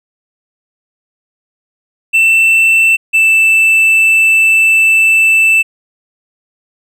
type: tone pair in turn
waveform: triangle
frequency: 2672 / 2649 Hz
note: E7 / E7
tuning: +23 / +8 cents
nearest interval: unison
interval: 15 cents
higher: first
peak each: -4 dBFS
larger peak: neither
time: 2.13-2.97 / 3.13-5.63 s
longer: second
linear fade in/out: 20 ms
effects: none